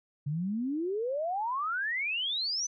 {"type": "exponential sweep", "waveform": "sine", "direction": "up", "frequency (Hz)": [138.59, 6160], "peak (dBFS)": -29, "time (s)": [0.26, 2.67], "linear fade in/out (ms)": 10, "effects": []}